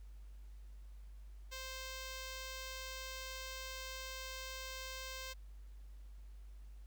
5% pulse tone, 523.3 Hz, C5, in tune, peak -33 dBFS, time 1.51-5.34 s, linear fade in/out 20 ms, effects added 50 Hz sine -50 dBFS peak until 6.86 s + pink hiss -73 dBFS RMS until 6.86 s

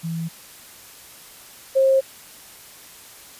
sine tone pair in turn, 164.81 / 534.2 Hz, E3 / C5, 0 / +36 cents, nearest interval octave + minor sixth, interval 2036 cents, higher second, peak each -24 / -13 dBFS, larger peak second, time 0.03-0.29 / 1.75-2.01 s, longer neither, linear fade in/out 20 ms, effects white hiss -44 dBFS RMS until 3.39 s + resampled to 32000 Hz

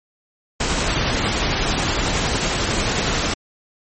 pink noise with tremolo, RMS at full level -19 dBFS, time 0.6-3.34 s, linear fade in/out 5 ms, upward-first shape triangle, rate 11 Hz, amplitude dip 25%, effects MP3 32 kbps

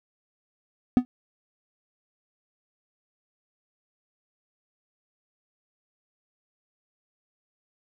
triangle tone with exponential decay, 249.4 Hz, B3, 17 cents sharp, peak -8 dBFS, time 0.97-1.05 s, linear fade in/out 0 ms, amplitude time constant 17 ms, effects none

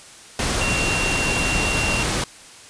sine tone in noise, 2751 Hz, F7, 27 cents flat, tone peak -23 dBFS, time 0.61-2.03 s, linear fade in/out 2 ms, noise pink, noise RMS -22 dBFS, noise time 0.39-2.24 s, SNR -4 dB, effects white hiss -43 dBFS RMS until 2.69 s + resampled to 22050 Hz

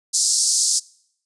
pink band-pass noise, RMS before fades -19 dBFS, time 0.13-0.8 s, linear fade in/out 20 ms, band 4800 to 9500 Hz, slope 48 dB/octave, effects noise-tail reverb RT60 0.7 s tail -24 dB re dry + resampled to 24000 Hz

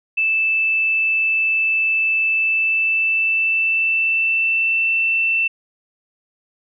sine tone with pitch glide, 2637 to 2674 Hz, E7 to E7, 0 to +24 cents, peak -15 dBFS, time 0.17-5.48 s, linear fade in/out 10 ms, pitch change +24 cents, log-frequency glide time 2.31-4.95 s, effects none

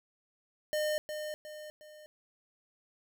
square tone with echo, 608 Hz, D#5, 40 cents flat, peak -30 dBFS, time 0.73-0.98 s, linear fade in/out 0 ms, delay 360 ms, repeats 3, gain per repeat -7 dB, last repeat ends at 2.06 s, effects none

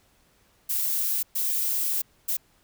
violet noise bursts at uneven times, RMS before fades -26 dBFS, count 3, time 0.69-1.23 / 1.35-2.02 / 2.28-2.37 s, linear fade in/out 10 ms, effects pink hiss -63 dBFS RMS until 2.63 s

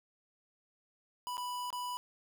square tone with dropouts, 987 Hz, B5, 1 cent flat, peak -37 dBFS, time 1.27-1.97 s, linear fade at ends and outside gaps 0 ms, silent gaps 1.37-1.379 / 1.704-1.728 s, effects none

